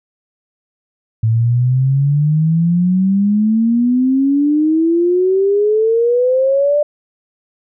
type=exponential sweep; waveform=sine; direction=up; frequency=110 to 597 Hz; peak=-10 dBFS; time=1.23-6.83 s; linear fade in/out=5 ms; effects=none